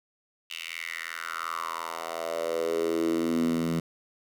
10% pulse tone with high-pass filter sweep, 82.8 Hz, E2, 8 cents sharp, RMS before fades -30 dBFS, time 0.5-3.8 s, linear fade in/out 5 ms, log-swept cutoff 2800 to 180 Hz, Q 4.9, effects none

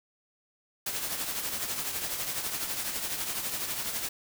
white noise with tremolo, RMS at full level -31 dBFS, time 0.86-4.09 s, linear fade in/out 5 ms, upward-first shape triangle, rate 12 Hz, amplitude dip 55%, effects none

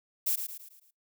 violet noise with echo, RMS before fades -28 dBFS, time 0.26-0.36 s, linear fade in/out 10 ms, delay 110 ms, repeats 5, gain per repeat -7 dB, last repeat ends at 0.91 s, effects noise-tail reverb RT60 0.2 s tail -26 dB re dry

